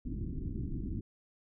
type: low-pass noise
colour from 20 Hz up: pink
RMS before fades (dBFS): -37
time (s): 0.05-1.01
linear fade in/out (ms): 5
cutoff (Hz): 330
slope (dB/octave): 48
effects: none